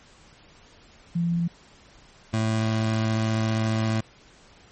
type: tone pair in turn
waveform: sine / 25% pulse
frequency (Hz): 170.5 / 110.66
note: F3 / A2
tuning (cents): -41 / +10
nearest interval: perfect fifth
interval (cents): 749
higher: first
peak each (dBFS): -21 / -18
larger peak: second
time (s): 1.15-1.48 / 2.33-4.01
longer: second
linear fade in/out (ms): 10
effects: pink hiss -53 dBFS RMS until 4.71 s + MP3 32 kbps